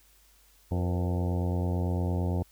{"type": "harmonic tone with a mistuned harmonic", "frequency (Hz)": 88.9, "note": "F2", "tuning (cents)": 31, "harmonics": [1, 2, 3, 4, 5, 6, 7, 8, 9, 10], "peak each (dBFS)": [-27, -33, -37, -39, -41, -43, -44, -45, -46, -47], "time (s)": [0.71, 2.43], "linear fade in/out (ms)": 5, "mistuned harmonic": 5, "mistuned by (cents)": 71, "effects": ["added 50 Hz sine -62 dBFS peak until 2.51 s", "white hiss -62 dBFS RMS until 2.51 s"]}